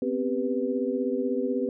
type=tone cluster; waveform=sine; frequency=249.5 / 265.6 / 394.5 / 493.4 Hz; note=B3 / C4 / G4 / B4; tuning=+18 / +26 / +11 / -2 cents; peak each=-30 dBFS; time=0.02-1.69 s; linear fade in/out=2 ms; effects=none